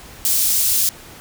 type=high-pass noise; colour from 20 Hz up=white; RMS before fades=-17 dBFS; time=0.25-0.89 s; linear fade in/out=0 ms; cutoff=4900 Hz; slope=12 dB/octave; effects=pink hiss -40 dBFS RMS until 1.2 s